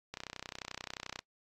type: click train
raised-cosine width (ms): 0.2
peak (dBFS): -23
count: 34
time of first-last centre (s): 0.14-1.191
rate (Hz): 31.4
effects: noise-tail reverb RT60 0.1 s tail -22 dB re dry + AAC 48 kbps